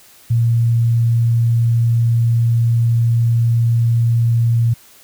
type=tone; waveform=sine; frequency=116.54 Hz; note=A#2; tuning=in tune; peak=-11 dBFS; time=0.3-4.74 s; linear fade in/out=10 ms; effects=white hiss -46 dBFS RMS until 5.03 s